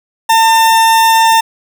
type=tone; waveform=40% pulse; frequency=901 Hz; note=A5; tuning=41 cents sharp; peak=-5 dBFS; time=0.29-1.41 s; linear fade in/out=10 ms; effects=none